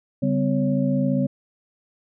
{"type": "tone cluster", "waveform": "sine", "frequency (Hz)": [142.5, 197, 254.9, 556], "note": ["C#3", "G3", "C4", "C#5"], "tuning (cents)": [48, 9, -45, 5], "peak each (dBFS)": [-24, -24, -22, -28], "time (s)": [0.22, 1.27], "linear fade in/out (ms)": 10, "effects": []}